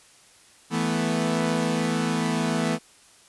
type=chord; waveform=sawtooth; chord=E suspended fourth; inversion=none; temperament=equal; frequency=164.81 / 220 / 246.9 Hz; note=E3 / A3 / B3; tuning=0 / 0 / 0 cents; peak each=-23 dBFS; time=0.7-2.79 s; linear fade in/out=50 ms; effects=white hiss -54 dBFS RMS until 3.28 s + resampled to 24000 Hz